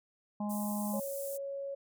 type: harmonic tone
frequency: 207.7 Hz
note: G#3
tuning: in tune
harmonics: 1 / 3 / 4 / 5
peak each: -33 / -44 / -42 / -47 dBFS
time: 0.4-1 s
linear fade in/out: 5 ms
type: high-pass noise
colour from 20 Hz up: pink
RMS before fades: -44 dBFS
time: 0.49-1.38 s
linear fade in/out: 20 ms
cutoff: 8200 Hz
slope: 24 dB/octave
type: tone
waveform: sine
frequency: 554.4 Hz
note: C#5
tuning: in tune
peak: -36 dBFS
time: 0.93-1.75 s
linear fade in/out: 10 ms
effects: none